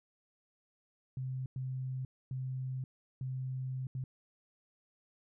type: tone bursts at uneven times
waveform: sine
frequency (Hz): 130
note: C3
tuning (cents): -11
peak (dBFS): -35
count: 5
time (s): 1.17-1.46 / 1.56-2.05 / 2.31-2.84 / 3.21-3.87 / 3.95-4.04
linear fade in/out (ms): 2
effects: none